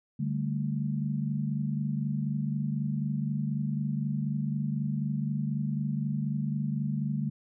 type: chord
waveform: sine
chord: D suspended fourth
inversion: none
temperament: equal with one note detuned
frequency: 145.48 / 196 / 220 Hz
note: D3 / G3 / A3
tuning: -16 / 0 / 0 cents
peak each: -30 / -34 / -33 dBFS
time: 0.19-7.3 s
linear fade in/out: 10 ms
effects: none